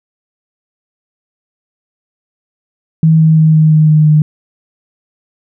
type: tone with pitch steps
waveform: sine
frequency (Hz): 160.1 / 158.81 / 157.53 / 156.26 / 155 / 153.76 / 152.52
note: D#3 / D#3 / D#3 / D#3 / D#3 / D#3 / D#3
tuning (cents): +50 / +36 / +22 / +8 / -6 / -20 / -34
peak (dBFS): -4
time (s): 3.03-4.22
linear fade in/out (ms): 2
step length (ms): 170
effects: none